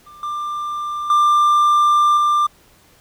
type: tone with level steps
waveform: triangle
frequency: 1189 Hz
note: D6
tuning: 21 cents sharp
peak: -37 / -20 / -9 / -11 dBFS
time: 0.06-2.47 s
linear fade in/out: 10 ms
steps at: 0.23 / 1.1 / 2.17 s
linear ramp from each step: 2 ms
effects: pink hiss -52 dBFS RMS until 3 s